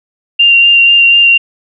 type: tone with vibrato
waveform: sine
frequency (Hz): 2779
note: F7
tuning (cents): -9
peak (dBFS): -3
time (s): 0.39-1.38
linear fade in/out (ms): 10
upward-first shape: sine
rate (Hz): 4.1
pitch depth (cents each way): 14
effects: none